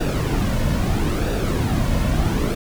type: noise with flanger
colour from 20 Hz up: brown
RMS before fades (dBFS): -20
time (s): 0-2.55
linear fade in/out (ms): 10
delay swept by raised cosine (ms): 0.94 to 2.54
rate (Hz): 0.76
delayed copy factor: -0.55
effects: none